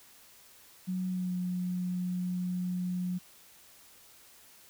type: tone with pitch glide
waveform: sine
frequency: 184.4 to 180.5 Hz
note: F#3 to F#3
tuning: -6 to -43 cents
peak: -30 dBFS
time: 0.87-3.19 s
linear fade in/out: 20 ms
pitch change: -37 cents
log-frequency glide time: 1.08-1.35 s
effects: white hiss -57 dBFS RMS until 4.69 s